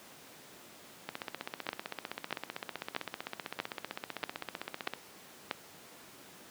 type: two click trains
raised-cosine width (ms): 0.3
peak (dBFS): -20 / -15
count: 61 / 7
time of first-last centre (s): 1.09-4.936 / 1.69-5.512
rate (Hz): 15.6 / 1.57
effects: pink hiss -53 dBFS RMS until 6.5 s + high-pass 200 Hz 12 dB/octave